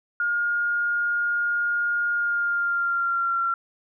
sine tone with pitch glide, 1421 to 1367.8 Hz, F6 to F6, +30 to -36 cents, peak -21 dBFS, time 0.2-3.54 s, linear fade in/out 2 ms, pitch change -66 cents, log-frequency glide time 2.12-3.42 s, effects none

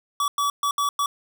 square tone bursts at uneven times, 1143 Hz, D6, 47 cents flat, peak -21 dBFS, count 5, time 0.2-0.28 / 0.38-0.5 / 0.63-0.71 / 0.78-0.89 / 0.99-1.06 s, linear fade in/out 2 ms, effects none

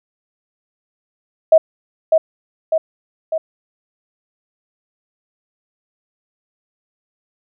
sine tone with echo, 639 Hz, D#5, 46 cents sharp, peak -4 dBFS, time 1.52-1.58 s, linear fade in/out 5 ms, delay 600 ms, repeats 3, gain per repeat -4 dB, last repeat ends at 3.38 s, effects none

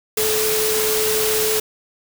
sine tone in noise, 433.2 Hz, A4, 27 cents flat, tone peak -20 dBFS, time 0.17-1.6 s, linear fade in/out 5 ms, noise white, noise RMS -21 dBFS, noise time 0.17-1.6 s, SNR -2 dB, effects none

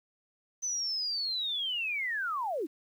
sine linear sweep, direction down, 6130 to 265.1 Hz, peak -30 dBFS, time 0.62-2.67 s, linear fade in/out 20 ms, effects 10-bit

